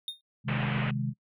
triangle tone with exponential decay, 3673 Hz, A#7, 26 cents flat, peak -27 dBFS, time 0.08-0.21 s, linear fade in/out 1 ms, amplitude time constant 27 ms
sine chord, Ab major, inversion first, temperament equal, 130.81 / 155.56 / 207.7 Hz, C3 / Eb3 / Ab3, 0 / 0 / 0 cents, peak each -30 / -35 / -33 dBFS, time 0.44-1.14 s, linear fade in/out 50 ms
white low-pass noise, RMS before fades -35 dBFS, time 0.48-0.91 s, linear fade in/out 5 ms, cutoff 2900 Hz, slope 48 dB/octave
effects noise-tail reverb RT60 0.1 s tail -23 dB re dry

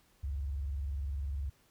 sine tone with vibrato, 69.3 Hz, C#2, in tune, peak -33 dBFS, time 0.23-1.5 s, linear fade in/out 10 ms, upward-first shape sine, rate 20 Hz, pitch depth 270 cents each way, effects pink hiss -68 dBFS RMS until 1.7 s

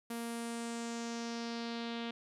sawtooth tone with low-pass filter sweep, 233.1 Hz, A#3, in tune, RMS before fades -40 dBFS, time 0.1-2.11 s, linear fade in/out 5 ms, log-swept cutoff 12000 to 3400 Hz, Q 2.8, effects none

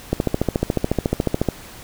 click train, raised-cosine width 2 ms, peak -4 dBFS, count 20, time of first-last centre 0.13-1.487 s, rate 14 Hz, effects pink hiss -40 dBFS RMS until 1.83 s

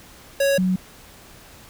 square / sine tone pair in turn, 554.4 / 185.01 Hz, C#5 / F#3, 0 / 0 cents, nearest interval octave + perfect fifth, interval 1900 cents, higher first, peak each -17 dBFS, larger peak neither, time 0.4-0.58 / 0.58-0.76 s, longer neither, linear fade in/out 5 ms, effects pink hiss -46 dBFS RMS until 1.69 s

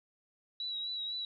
sine tone with vibrato, 3895 Hz, B7, 25 cents flat, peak -35 dBFS, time 0.6-1.25 s, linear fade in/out 2 ms, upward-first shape triangle, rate 4 Hz, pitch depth 42 cents each way, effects none

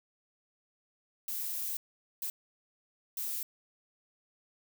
violet noise bursts at uneven times, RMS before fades -36 dBFS, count 3, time 1.28-1.77 / 2.22-2.3 / 3.17-3.43 s, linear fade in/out 2 ms, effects none

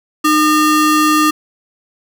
square ring-modulated tone, 760 Hz, F#5, 46 cents sharp, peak -7 dBFS, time 0.24-1.31 s, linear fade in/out 10 ms, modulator 454 Hz, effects none

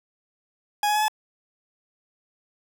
40% pulse tone with pitch steps, 830.6 / 840.3 / 850 / 859.9 Hz, G#5 / G#5 / G#5 / A5, 0 / +20 / +40 / -40 cents, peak -19 dBFS, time 0.83-1.082 s, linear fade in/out 2 ms, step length 63 ms, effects none

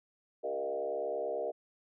sine tone with frequency modulation, 540 Hz, C#5, 45 cents flat, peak -32 dBFS, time 0.43-1.52 s, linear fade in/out 20 ms, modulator 69.3 Hz, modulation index 2.1, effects none

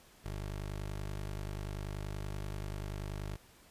20% pulse tone, 50.4 Hz, G1, 49 cents sharp, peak -33 dBFS, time 0.24-3.37 s, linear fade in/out 20 ms, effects pink hiss -61 dBFS RMS until 3.7 s + resampled to 32000 Hz

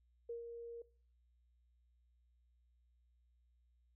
sine tone with ADSR envelope, 468.5 Hz, A#4, 9 cents sharp, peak -40 dBFS, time 0.29-0.82 s, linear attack 7 ms, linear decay 130 ms, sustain -5 dB, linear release 4 ms, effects noise-tail reverb RT60 0.4 s tail -20 dB re dry + added 60 Hz sine -70 dBFS peak until 3.95 s

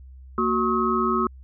sine tone cluster, 231.3 / 370.1 / 1091 / 1276 Hz, A#3 / F#4 / C#6 / D#6, -13 / 0 / -28 / +43 cents, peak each -25 / -25 / -26 / -24 dBFS, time 0.38-1.27 s, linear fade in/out 2 ms, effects added 65 Hz sine -41 dBFS peak until 1.43 s

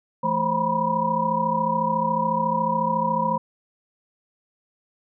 sine tone cluster, 166.6 / 218.1 / 528 / 963 / 997 Hz, E3 / A3 / C5 / B5 / B5, +19 / -15 / +16 / -44 / +16 cents, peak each -30 / -29 / -28 / -23 / -26 dBFS, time 0.23-3.38 s, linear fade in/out 10 ms, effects none

